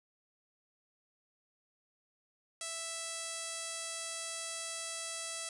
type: tone with low-pass filter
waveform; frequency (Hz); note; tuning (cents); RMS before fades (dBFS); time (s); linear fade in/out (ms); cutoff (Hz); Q
5% pulse; 659.3; E5; 0; -41; 2.61-5.49; 2; 9600; 3.4
effects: none